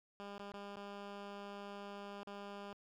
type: tone with dropouts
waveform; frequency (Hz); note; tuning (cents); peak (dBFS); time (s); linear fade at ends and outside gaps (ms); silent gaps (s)
10% pulse; 201.5; G3; +48; -38; 0.2-2.73; 0; 0.38-0.394 / 0.518-0.538 / 0.758-0.767 / 2.232-2.272
effects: low-pass 4000 Hz 12 dB/octave + 12-bit